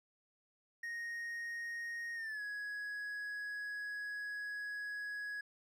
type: tone with pitch glide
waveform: triangle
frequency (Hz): 1864.7 to 1670.9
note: A#6 to G#6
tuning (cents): 0 to +10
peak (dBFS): -38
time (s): 0.83-5.41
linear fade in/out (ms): 5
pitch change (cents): -190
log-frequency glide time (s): 2.15-2.42
effects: none